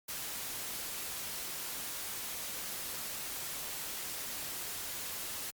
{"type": "noise", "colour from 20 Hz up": "white", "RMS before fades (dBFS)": -40, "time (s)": [0.08, 5.51], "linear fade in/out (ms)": 10, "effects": ["Opus 48 kbps"]}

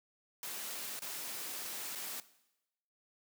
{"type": "noise with dropouts", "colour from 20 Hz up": "white", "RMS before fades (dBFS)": -42, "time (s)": [0.43, 2.2], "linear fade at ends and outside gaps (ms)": 1, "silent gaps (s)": [[0.992, 1.02], [1.952, 1.956]], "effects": ["noise-tail reverb RT60 0.9 s tail -17 dB re dry", "high-pass 200 Hz 12 dB/octave"]}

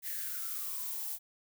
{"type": "noise with high-pass filter sweep", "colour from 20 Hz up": "violet", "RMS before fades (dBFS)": -38, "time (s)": [0.02, 1.19], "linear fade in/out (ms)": 50, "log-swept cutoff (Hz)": [1900, 750], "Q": 9.3, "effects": []}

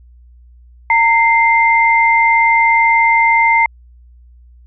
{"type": "tone pair together", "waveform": "sine", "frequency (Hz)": [918.4, 2093], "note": ["A#5", "C7"], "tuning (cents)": [-26, 0], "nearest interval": "octave + major second", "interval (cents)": 1426, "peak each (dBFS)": -11, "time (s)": [0.9, 3.66], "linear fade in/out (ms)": 2, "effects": ["added 60 Hz sine -40 dBFS peak until 4.66 s"]}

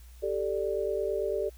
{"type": "chord", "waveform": "sine", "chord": "G suspended second", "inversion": "none", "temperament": "just", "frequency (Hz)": [392, 441, 588], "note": ["G4", "A4", "D5"], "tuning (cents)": [0, 4, 2], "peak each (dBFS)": [-31, -32, -32], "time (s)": [0.22, 1.5], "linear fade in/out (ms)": 20, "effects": ["added 60 Hz sine -47 dBFS peak until 1.57 s", "white hiss -60 dBFS RMS until 1.57 s"]}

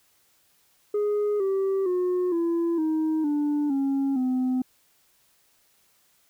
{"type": "tone with pitch steps", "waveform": "sine", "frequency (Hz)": [415.3, 387.5, 361.5, 337.3, 314.7, 293.7, 274, 255.6], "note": ["G#4", "G4", "F#4", "E4", "D#4", "D4", "C#4", "C4"], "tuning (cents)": [0, -20, -40, 40, 20, 0, -20, -40], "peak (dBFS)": -19, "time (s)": [0.94, 4.62], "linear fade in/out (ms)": 5, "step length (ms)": 460, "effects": ["tanh soft clip ceiling -21 dBFS", "white hiss -64 dBFS RMS until 6.29 s"]}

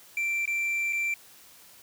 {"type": "tone with dropouts", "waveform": "triangle", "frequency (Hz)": 2350, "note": "D7", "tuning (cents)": 1, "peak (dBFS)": -24, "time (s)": [0.17, 1.14], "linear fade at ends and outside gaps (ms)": 2, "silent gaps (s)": [[0.456, 0.476], [0.926, 0.93]], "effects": ["white hiss -53 dBFS RMS until 1.82 s", "high-pass 60 Hz 12 dB/octave"]}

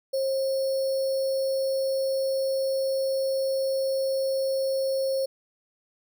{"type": "tone with sample-and-hold", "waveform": "sine", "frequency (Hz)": 536, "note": "C5", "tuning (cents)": 42, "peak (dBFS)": -23, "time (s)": [0.13, 5.26], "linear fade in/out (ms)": 10, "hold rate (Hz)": 4900, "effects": []}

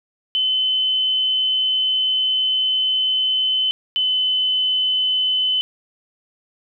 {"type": "tone pair in turn", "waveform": "sine", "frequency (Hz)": [3043, 3029], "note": ["F#7", "F#7"], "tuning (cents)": [48, 40], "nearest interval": "unison", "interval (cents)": 8, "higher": "first", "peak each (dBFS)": -16, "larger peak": "neither", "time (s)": [[0.35, 3.71], [3.96, 5.61]], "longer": "first", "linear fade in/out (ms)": 0, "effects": []}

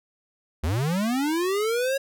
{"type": "linear sweep", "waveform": "square", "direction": "up", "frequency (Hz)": [68.3, 554.4], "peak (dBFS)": -23, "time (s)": [0.63, 1.98], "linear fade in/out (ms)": 10, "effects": []}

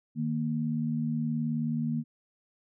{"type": "tone pair together", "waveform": "sine", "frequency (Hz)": [154.16, 233.1], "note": ["D#3", "A#3"], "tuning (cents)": [-16, 0], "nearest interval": "perfect fifth", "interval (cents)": 716, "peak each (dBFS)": [-31, -29], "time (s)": [0.15, 2.04], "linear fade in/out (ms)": 50, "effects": []}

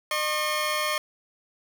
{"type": "tone pair together", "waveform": "15% pulse", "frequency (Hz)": [606.7, 1081], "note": ["D#5", "C#6"], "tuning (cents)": [-44, -44], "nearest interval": "minor seventh", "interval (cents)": 1000, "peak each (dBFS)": -21, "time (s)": [0.11, 0.98], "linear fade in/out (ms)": 2, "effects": []}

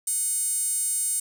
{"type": "tone with high-pass filter", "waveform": "sawtooth", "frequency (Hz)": 740, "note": "F#5", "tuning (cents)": 0, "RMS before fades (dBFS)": -26, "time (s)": [0.07, 1.2], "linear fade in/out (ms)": 5, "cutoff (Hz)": 8800, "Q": 5.8, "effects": []}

